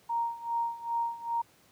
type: tone with tremolo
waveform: sine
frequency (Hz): 932.3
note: A#5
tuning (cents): 0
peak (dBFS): -26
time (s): 0.09-1.42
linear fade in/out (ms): 10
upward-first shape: sine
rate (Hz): 2.5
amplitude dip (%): 85
effects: pink hiss -62 dBFS RMS until 1.71 s + high-pass 100 Hz 12 dB/octave